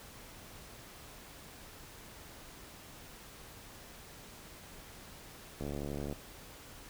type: click train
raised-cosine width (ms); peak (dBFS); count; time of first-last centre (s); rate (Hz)
2; -26; 38; 5.61-6.126; 71.7
effects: pink hiss -52 dBFS RMS until 6.89 s